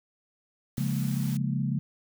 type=noise; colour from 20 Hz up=white; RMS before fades=-44 dBFS; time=0.77-1.37 s; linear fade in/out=2 ms
type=chord; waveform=sine; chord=Bb minor seventh; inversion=first; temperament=equal; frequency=138.59 / 174.61 / 207.7 / 233.1 Hz; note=Db3 / F3 / Ab3 / Bb3; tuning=0 / 0 / 0 / 0 cents; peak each=-28 / -33 / -32 / -34 dBFS; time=0.78-1.79 s; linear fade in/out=0 ms
effects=none